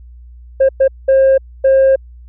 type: tone bursts at uneven times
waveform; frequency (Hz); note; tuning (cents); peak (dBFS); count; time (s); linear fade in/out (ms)
sine; 535; C5; +38; -4; 4; 0.6-0.69 / 0.8-0.88 / 1.08-1.38 / 1.64-1.96; 10
effects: tanh soft clip ceiling -5 dBFS + added 60 Hz sine -34 dBFS peak until 2.28 s